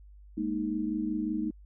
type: chord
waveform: sine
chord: Ab suspended second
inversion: none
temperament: equal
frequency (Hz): 207.7 / 233.1 / 311.1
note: Ab3 / Bb3 / Eb4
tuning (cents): 0 / 0 / 0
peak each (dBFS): -34 / -34 / -31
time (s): 0.37-1.51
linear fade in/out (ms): 10
effects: added 50 Hz sine -49 dBFS peak until 1.65 s